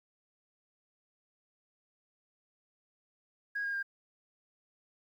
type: tone with pitch steps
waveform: sine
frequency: 1646 / 1623.3 / 1601 Hz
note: G#6 / G#6 / G6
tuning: -16 / -40 / +36 cents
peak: -31 dBFS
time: 3.55-3.829 s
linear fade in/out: 10 ms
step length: 93 ms
effects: tanh soft clip ceiling -28 dBFS + 11-bit